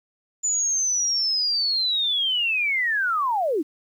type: linear sweep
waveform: sine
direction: down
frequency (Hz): 7040 to 270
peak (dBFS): -20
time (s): 0.43-3.63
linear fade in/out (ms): 20
effects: 9-bit